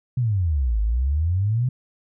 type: exponential two-way sweep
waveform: sine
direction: down then up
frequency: 130.81 to 51.1 to 130.81 Hz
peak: -18 dBFS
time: 0.17-1.69 s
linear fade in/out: 5 ms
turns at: 0.8 s
effects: none